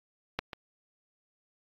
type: clicks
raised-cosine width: 0.3 ms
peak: -13 / -22 dBFS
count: 2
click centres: 0.39 / 0.532 s
effects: AAC 32 kbps